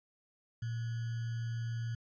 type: tone with sample-and-hold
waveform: sine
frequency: 115.9 Hz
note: A#2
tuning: 10 cents flat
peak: -34 dBFS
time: 0.62-1.95 s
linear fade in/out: 5 ms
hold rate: 1575 Hz
effects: resampled to 16000 Hz